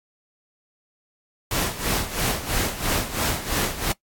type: noise with tremolo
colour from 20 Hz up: pink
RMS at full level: -22 dBFS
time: 1.51-3.92 s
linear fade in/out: 2 ms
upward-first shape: sine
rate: 3 Hz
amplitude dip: 75%
effects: noise-tail reverb RT60 0.1 s tail -20 dB re dry + AAC 64 kbps